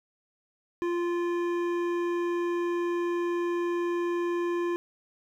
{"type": "tone with hard clipping", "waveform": "triangle", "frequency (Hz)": 347, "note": "F4", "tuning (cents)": -11, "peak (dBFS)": -28, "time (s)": [0.82, 4.76], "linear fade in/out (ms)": 0, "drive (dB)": 16, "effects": []}